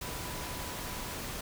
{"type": "tone in noise", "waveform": "sine", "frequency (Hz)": 987.8, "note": "B5", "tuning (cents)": 0, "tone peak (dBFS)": -48, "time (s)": [0.02, 1.14], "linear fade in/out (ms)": 5, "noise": "pink", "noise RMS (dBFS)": -39, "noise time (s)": [0.01, 1.41], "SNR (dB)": -12, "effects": []}